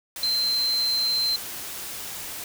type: tone in noise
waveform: sine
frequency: 4111 Hz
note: C8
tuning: 31 cents flat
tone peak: -21 dBFS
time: 0.23-1.36 s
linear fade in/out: 2 ms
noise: white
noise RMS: -35 dBFS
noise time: 0.16-2.44 s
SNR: +11 dB
effects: none